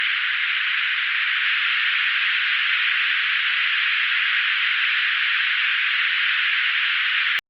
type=band-pass noise; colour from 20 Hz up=pink; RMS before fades=-21 dBFS; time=0-7.39 s; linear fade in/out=0 ms; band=1500 to 3200 Hz; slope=48 dB/octave; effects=Opus 32 kbps